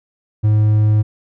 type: tone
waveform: triangle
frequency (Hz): 106.7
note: G#2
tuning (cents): +47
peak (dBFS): -8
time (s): 0.43-1.03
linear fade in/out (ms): 20
effects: none